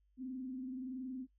sine tone with frequency modulation, 258 Hz, C4, 24 cents flat, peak -40 dBFS, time 0.17-1.27 s, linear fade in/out 50 ms, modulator 21.3 Hz, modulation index 0.48, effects noise-tail reverb RT60 0.1 s tail -19 dB re dry + added 50 Hz sine -70 dBFS peak until 1.38 s

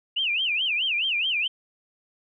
sine tone with vibrato, 2749 Hz, F7, 28 cents flat, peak -22 dBFS, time 0.16-1.48 s, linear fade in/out 10 ms, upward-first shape sine, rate 4.7 Hz, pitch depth 260 cents each way, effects none

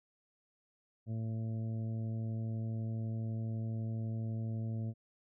harmonic tone, 112 Hz, A2, 31 cents sharp, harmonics 1 / 2 / 3 / 4 / 5 / 6, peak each -35 / -42 / -53 / -57 / -56 / -58 dBFS, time 1.06-4.94 s, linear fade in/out 50 ms, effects none

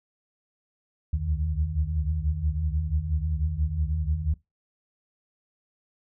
sine tone cluster, 69.8 / 74.2 / 80.2 / 154 Hz, C#2 / D2 / E2 / D#3, +13 / +18 / -47 / -17 cents, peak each -32 / -30 / -27 / -33 dBFS, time 1.13-4.34 s, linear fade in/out 5 ms, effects noise-tail reverb RT60 0.2 s tail -20 dB re dry

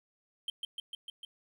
triangle tone with echo, 3136 Hz, G7, in tune, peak -31 dBFS, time 0.48-0.5 s, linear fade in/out 2 ms, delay 150 ms, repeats 5, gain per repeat -2 dB, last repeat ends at 1.25 s, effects none

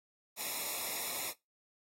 white noise with comb filter, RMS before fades -38 dBFS, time 0.36-1.34 s, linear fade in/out 50 ms, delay 0.65 ms, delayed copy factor -0.85, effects noise-tail reverb RT60 0.2 s tail -21 dB re dry + AAC 48 kbps

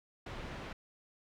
pink low-pass noise, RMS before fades -44 dBFS, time 0.26-0.73 s, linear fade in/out 5 ms, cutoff 2800 Hz, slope 12 dB/octave, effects none

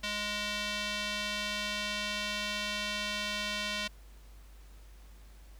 square tone with band-pass filter, 207.7 Hz, G#3, in tune, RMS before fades -35 dBFS, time 0.03-3.88 s, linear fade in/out 10 ms, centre 3300 Hz, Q 1.3, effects added 50 Hz sine -50 dBFS peak until 5.59 s + pink hiss -62 dBFS RMS until 5.59 s

